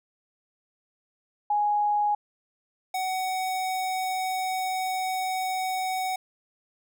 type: tone pair in turn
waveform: sine / square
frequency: 830.6 / 749.4 Hz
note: G#5 / F#5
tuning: 0 / +22 cents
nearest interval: major second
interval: 178 cents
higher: first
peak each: -21 / -27 dBFS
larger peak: first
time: 1.5-2.15 / 2.94-6.16 s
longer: second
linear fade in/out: 5 ms
effects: none